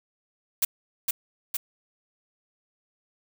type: noise with echo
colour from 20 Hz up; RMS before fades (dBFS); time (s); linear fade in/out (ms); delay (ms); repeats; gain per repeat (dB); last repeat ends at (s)
blue; -22; 0.62-0.65; 5; 460; 2; -3; 1.57
effects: none